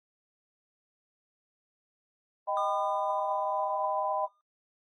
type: chord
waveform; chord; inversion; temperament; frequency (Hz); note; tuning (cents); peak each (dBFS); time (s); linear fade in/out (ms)
sine; Eb augmented; none; equal with one note detuned; 622.3 / 784 / 1002.1; Eb5 / G5 / B5; 0 / 0 / +25; -32; 2.47-4.27; 20
type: tone with exponential decay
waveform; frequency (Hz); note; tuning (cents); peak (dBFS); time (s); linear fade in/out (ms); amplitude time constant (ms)
triangle; 1213; D#6; -44; -29; 2.57-4.41; 1; 400
effects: noise-tail reverb RT60 0.2 s tail -23 dB re dry + AAC 32 kbps